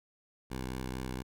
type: tone with vibrato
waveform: 10% pulse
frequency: 64 Hz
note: C2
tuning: 38 cents flat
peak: -28 dBFS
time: 0.5-1.23 s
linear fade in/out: 20 ms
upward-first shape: sine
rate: 4.4 Hz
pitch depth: 21 cents each way
effects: none